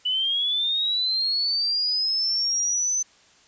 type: linear sweep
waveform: sine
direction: up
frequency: 2960 to 6150 Hz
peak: -21 dBFS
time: 0.05-3.03 s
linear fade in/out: 10 ms
effects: white hiss -56 dBFS RMS until 3.47 s + resampled to 16000 Hz